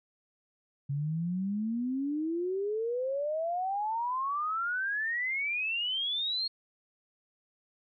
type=exponential sweep; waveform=sine; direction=up; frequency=137.3 to 4305 Hz; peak=-29 dBFS; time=0.89-6.48 s; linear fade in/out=10 ms; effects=none